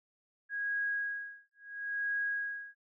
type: tone with tremolo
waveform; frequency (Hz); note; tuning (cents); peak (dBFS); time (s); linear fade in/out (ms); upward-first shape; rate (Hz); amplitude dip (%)
sine; 1647; G#6; -15; -30; 0.49-2.75; 50; sine; 0.74; 100
effects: none